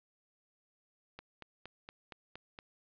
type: click train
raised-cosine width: 0.3 ms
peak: -30 dBFS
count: 7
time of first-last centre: 1.19-2.589 s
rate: 4.29 Hz
effects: resampled to 11025 Hz + 12-bit